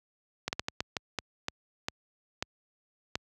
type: slowing click train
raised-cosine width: 0.2 ms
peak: -13 dBFS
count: 11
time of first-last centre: 0.48-3.155 s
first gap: 49 ms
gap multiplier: 1.35
effects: high-pass 60 Hz 12 dB/octave